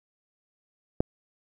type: click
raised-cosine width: 2 ms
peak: -9 dBFS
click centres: 1.005 s
effects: 8-bit